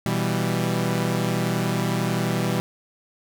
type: chord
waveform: sawtooth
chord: E minor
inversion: second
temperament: equal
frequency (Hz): 123.47 / 164.81 / 196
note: B2 / E3 / G3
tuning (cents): 0 / 0 / 0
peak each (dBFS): -22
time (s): 0.06-2.6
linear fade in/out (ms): 0
effects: none